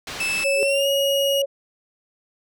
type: low-pass noise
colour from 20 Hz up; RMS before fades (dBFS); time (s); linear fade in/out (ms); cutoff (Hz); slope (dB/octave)
white; -33; 0.07-0.44; 2; 4100; 12
type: tone with pitch glide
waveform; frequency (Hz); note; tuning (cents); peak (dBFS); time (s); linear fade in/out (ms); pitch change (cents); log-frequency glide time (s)
40% pulse; 2628 to 2882; E7 to F#7; -6 to -46; -21; 0.2-1.42; 5; +160; 0.58-0.88
type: tone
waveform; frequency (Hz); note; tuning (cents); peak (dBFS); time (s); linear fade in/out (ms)
sine; 554.4; C#5; 0; -19; 0.44-1.46; 20
type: tone with exponential growth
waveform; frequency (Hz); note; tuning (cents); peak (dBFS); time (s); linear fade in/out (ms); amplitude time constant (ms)
sine; 415.3; G#4; 0; -20; 0.49-0.63; 0; 29
effects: none